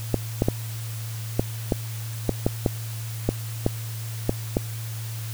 clicks, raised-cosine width 2 ms, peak -6 dBFS, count 12, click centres 0.143 / 0.421 / 0.485 / 1.395 / 1.722 / 2.293 / 2.465 / 2.662 / 3.29 / 3.664 / 4.294 / 4.569 s, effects added 112 Hz sine -30 dBFS peak until 5.33 s + white hiss -40 dBFS RMS until 5.33 s

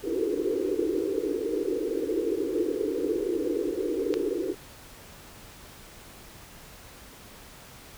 white band-pass noise, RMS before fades -28 dBFS, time 0.02-4.55 s, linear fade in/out 50 ms, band 290 to 480 Hz, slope 96 dB/octave
click, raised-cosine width 0.2 ms, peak -15 dBFS, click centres 4.14 s
effects pink hiss -48 dBFS RMS until 7.97 s

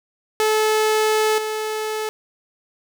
sawtooth tone with level steps, 432.7 Hz, A4, 29 cents flat, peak -12 / -19 dBFS, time 0.4-2.09 s, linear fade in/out 0 ms, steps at 1.38 s, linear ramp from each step 2 ms, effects none

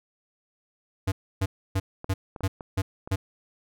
square tone bursts, 95.8 Hz, G2, 39 cents flat, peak -23 dBFS, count 7, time 1.07-3.16 s, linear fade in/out 10 ms, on 50 ms, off 290 ms
clicks, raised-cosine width 1 ms, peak -23 dBFS, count 5, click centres 2.044 / 2.362 / 2.407 / 2.608 / 3.075 s
effects none

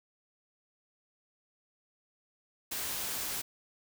white noise, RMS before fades -36 dBFS, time 2.71-3.42 s, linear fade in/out 10 ms, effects none

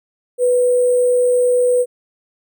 sine tone with sample-and-hold, 494.4 Hz, B4, 2 cents sharp, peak -11 dBFS, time 0.38-1.86 s, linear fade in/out 50 ms, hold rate 8820 Hz, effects none

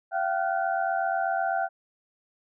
sine tone cluster, 680 / 768 / 1413 / 1508 Hz, F5 / G5 / F6 / F#6, -46 / -36 / +20 / +32 cents, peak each -28 / -27 / -35 / -34 dBFS, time 0.11-1.69 s, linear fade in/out 50 ms, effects none

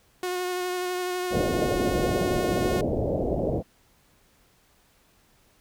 sawtooth tone with vibrato, 362 Hz, F#4, 38 cents flat, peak -23 dBFS, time 0.23-2.81 s, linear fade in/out 2 ms, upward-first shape sine, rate 12 Hz, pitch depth 16 cents each way
white low-pass noise, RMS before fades -26 dBFS, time 1.3-3.63 s, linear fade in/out 50 ms, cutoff 650 Hz, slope 48 dB/octave
effects pink hiss -62 dBFS RMS until 5.6 s

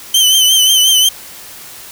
sawtooth tone with vibrato, 3072 Hz, G7, 36 cents flat, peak -4 dBFS, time 0.14-1.09 s, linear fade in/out 5 ms, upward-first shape triangle, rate 5.6 Hz, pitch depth 65 cents each way, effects white hiss -33 dBFS RMS until 1.91 s

